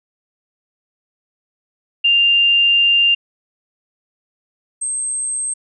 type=tone pair in turn; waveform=sine; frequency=2794 / 8356 Hz; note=F7 / C9; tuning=0 / -3 cents; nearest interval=octave + perfect fifth; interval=1897 cents; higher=second; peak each=-10 / -19 dBFS; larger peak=first; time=2.04-3.15 / 4.81-5.54 s; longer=first; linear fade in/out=10 ms; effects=none